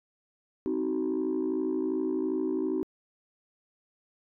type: chord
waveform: sine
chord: C diminished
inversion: none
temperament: just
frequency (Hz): 261.6 / 314 / 376.7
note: C4 / Eb4 / Gb4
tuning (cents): 0 / +16 / +31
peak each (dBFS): -31 / -29 / -29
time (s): 0.66-2.83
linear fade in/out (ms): 0
effects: tanh soft clip ceiling -22 dBFS